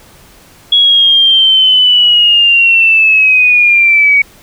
sine linear sweep, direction down, 3349 to 2245 Hz, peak -4 dBFS, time 0.72-4.22 s, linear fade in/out 5 ms, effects pink hiss -41 dBFS RMS until 4.42 s

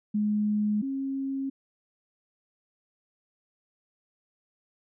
sine tone pair in turn, 209.9 / 270.7 Hz, G#3 / C#4, +19 / -41 cents, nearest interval major third, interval 440 cents, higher second, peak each -23 / -28 dBFS, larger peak first, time 0.14-0.82 / 0.82-1.5 s, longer neither, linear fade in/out 10 ms, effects none

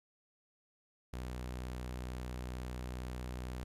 sawtooth tone with vibrato, 62.2 Hz, B1, 13 cents sharp, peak -36 dBFS, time 1.13-3.64 s, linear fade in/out 5 ms, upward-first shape sine, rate 17 Hz, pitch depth 15 cents each way, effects resampled to 32000 Hz + 13-bit

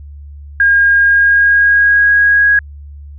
sine tone with pitch glide, 1620 to 1650.2 Hz, G#6 to G#6, -43 to -12 cents, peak -6 dBFS, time 0.6-2.59 s, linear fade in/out 2 ms, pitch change +31 cents, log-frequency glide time 0.99-2.19 s, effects added 72 Hz sine -29 dBFS peak until 3.18 s

